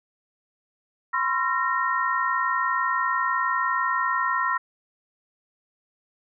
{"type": "tone cluster", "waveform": "sine", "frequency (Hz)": [1013, 1073, 1357, 1854], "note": ["B5", "C6", "E6", "A#6"], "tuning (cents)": [44, 43, 50, -10], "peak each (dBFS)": -27, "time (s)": [1.13, 4.58], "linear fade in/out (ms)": 10, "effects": []}